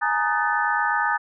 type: tone cluster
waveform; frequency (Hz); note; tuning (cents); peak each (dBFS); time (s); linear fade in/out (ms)
sine; 839 / 927 / 1243 / 1508 / 1754; G#5 / A#5 / D#6 / F#6 / A6; +17 / -10 / -2 / +32 / -6; -26; 0.01-1.18; 20
effects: none